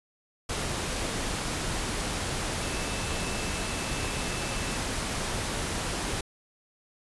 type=tone in noise; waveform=sine; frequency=2637 Hz; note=E7; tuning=in tune; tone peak=-42 dBFS; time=2.63-4.77 s; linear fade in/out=5 ms; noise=pink; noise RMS=-31 dBFS; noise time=0.49-6.21 s; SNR=-14 dB; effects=resampled to 24000 Hz